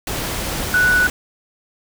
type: tone in noise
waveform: sine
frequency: 1480 Hz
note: F#6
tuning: in tune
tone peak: -12 dBFS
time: 0.74-1.07 s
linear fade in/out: 2 ms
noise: pink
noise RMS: -24 dBFS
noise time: 0.07-1.1 s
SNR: +9 dB
effects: none